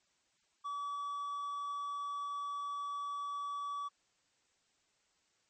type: tone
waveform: triangle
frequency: 1145 Hz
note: D6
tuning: 44 cents flat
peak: -35 dBFS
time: 0.64-3.89 s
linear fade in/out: 20 ms
effects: white hiss -75 dBFS RMS until 5.49 s + MP3 32 kbps